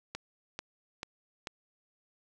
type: click train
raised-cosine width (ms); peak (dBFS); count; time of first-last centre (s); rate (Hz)
0.2; -20; 4; 0.15-1.472; 2.27
effects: none